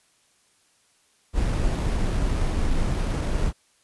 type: noise with sample-and-hold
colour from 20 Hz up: brown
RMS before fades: -23 dBFS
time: 1.33-3.53 s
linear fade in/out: 50 ms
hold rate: 7350 Hz
effects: white hiss -63 dBFS RMS until 3.83 s + resampled to 24000 Hz